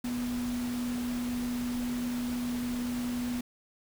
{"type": "tone in noise", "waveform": "sine", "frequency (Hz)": 244, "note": "B3", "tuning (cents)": -21, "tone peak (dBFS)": -30, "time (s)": [0.04, 3.41], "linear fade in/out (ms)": 5, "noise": "pink", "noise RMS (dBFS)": -42, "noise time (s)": [0.04, 3.41], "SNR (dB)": 9, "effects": []}